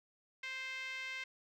5% pulse tone with band-pass filter, 523.3 Hz, C5, in tune, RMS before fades -43 dBFS, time 0.43-1.24 s, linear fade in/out 5 ms, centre 2100 Hz, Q 3, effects none

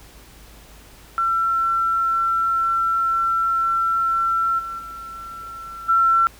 sine tone with level steps, 1349 Hz, E6, 40 cents sharp, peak -17 / -27 / -32 / -13 dBFS, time 1.18-6.27 s, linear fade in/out 0 ms, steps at 4.58 / 4.78 / 5.88 s, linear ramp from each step 20 ms, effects added 52 Hz sine -47 dBFS peak until 6.39 s + pink hiss -47 dBFS RMS until 6.39 s

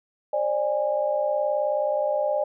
sine tone cluster, 539 / 598 / 821 Hz, C#5 / D5 / G#5, -49 / +31 / -20 cents, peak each -28 / -23 / -29 dBFS, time 0.33-2.44 s, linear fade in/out 5 ms, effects none

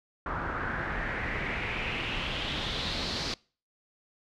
pink noise with low-pass filter sweep, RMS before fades -33 dBFS, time 0.26-3.34 s, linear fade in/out 2 ms, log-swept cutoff 1300 to 4700 Hz, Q 3.8, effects noise-tail reverb RT60 0.4 s tail -25 dB re dry

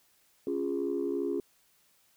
sine chord, Db major, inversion none, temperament equal with one note detuned, 277.2 / 349.2 / 412 Hz, Db4 / F4 / Ab4, 0 / 0 / -14 cents, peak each -33 / -32 / -32 dBFS, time 0.47-1.4 s, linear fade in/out 2 ms, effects tanh soft clip ceiling -22 dBFS + white hiss -67 dBFS RMS until 2.16 s

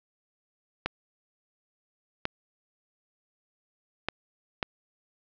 clicks, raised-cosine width 0.3 ms, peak -11 dBFS, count 4, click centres 0.86 / 2.254 / 4.086 / 4.628 s, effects low-pass 5000 Hz 12 dB/octave

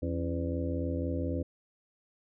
harmonic tone with a mistuned harmonic, 84 Hz, E2, 33 cents sharp, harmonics 1 / 2 / 3 / 4 / 5 / 6 / 7, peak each -33 / -40 / -35 / -39 / -48 / -38 / -43 dBFS, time 0.02-1.43 s, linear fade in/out 10 ms, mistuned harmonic 3, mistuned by +120 cents, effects none

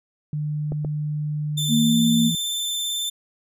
sine tone with pitch glide, 150 to 165.48 Hz, D3 to E3, +37 to +7 cents, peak -23 dBFS, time 0.33-2.35 s, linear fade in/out 2 ms, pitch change +170 cents, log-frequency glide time 1.7-1.95 s
clicks, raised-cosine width 2 ms, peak -17 dBFS, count 2, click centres 0.721 / 0.848 s
sawtooth tone with vibrato, 3549 Hz, A7, 14 cents sharp, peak -21 dBFS, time 1.57-3.1 s, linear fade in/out 10 ms, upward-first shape square, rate 18 Hz, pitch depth 13 cents each way
sine tone, 230.8 Hz, A#3, 17 cents flat, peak -16 dBFS, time 1.68-2.32 s, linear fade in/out 50 ms
effects none

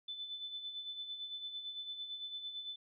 sine tone with tremolo, 3511 Hz, A7, 4 cents flat, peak -39 dBFS, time 0.08-2.76 s, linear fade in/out 5 ms, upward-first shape sine, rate 8.9 Hz, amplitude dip 55%, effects none

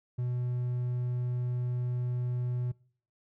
triangle tone, 123.4 Hz, B2, 1 cent flat, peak -27 dBFS, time 0.18-2.72 s, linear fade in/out 10 ms, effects noise-tail reverb RT60 0.5 s tail -23 dB re dry

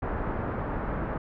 pink low-pass noise, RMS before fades -31 dBFS, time 0.02-1.18 s, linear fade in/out 5 ms, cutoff 1500 Hz, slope 24 dB/octave, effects none

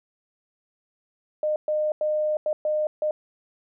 sine tone bursts at uneven times, 610 Hz, D#5, 34 cents flat, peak -21 dBFS, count 6, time 1.43-1.56 / 1.68-1.92 / 2.01-2.37 / 2.46-2.53 / 2.65-2.87 / 3.02-3.11 s, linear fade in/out 2 ms, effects none

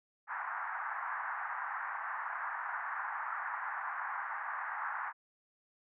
pink band-pass noise, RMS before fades -39 dBFS, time 0.27-5.13 s, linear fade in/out 50 ms, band 840 to 1800 Hz, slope 48 dB/octave, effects none

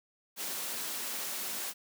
white high-pass noise, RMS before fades -37 dBFS, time 0.36-1.74 s, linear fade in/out 50 ms, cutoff 170 Hz, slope 48 dB/octave, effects none

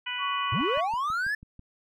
harmonic tone, 493.9 Hz, B4, in tune, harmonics 2 / 3 / 4 / 5 / 6, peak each -39 / -38 / -37 / -36 / -34 dBFS, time 0.06-0.81 s, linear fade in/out 10 ms
sine tone, 1120 Hz, C#6, 18 cents sharp, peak -28 dBFS, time 0.18-0.89 s, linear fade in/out 50 ms
triangle linear sweep, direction up, 85.5 to 1762 Hz, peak -24 dBFS, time 0.52-1.35 s, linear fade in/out 5 ms
click train, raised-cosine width 5 ms, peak -34 dBFS, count 7, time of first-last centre 0.61-1.594 s, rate 6.1 Hz
effects none

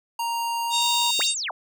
square tone with pitch glide, 932.3 to 946.4 Hz, A#5 to A#5, 0 to +26 cents, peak -25 dBFS, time 0.19-1.11 s, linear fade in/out 5 ms, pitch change +26 cents, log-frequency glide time 0.65-0.88 s
harmonic tone, 925 Hz, A#5, 14 cents flat, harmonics 3 / 4 / 5 / 6 / 7 / 8 / 9 / 10, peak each -30 / -23 / -30 / -37 / -37 / -30 / -40 / -38 dBFS, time 0.7-1.35 s, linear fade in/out 50 ms
violet noise, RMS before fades -38 dBFS, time 0.81-1.27 s, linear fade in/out 5 ms
sine linear two-way sweep, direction up then down, 222.3 to 8970 to 553 Hz, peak -26 dBFS, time 1.19-1.51 s, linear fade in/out 2 ms, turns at 1.32 s
effects none

